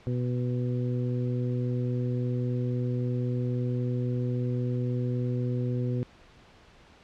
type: harmonic tone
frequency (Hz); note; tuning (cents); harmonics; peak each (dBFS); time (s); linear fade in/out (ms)
123.7; B2; +3; 1 / 2 / 3 / 4; -27 / -33 / -37 / -39; 0.07-6.03; 0
effects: pink hiss -55 dBFS RMS until 7.03 s + low-pass 4000 Hz 12 dB/octave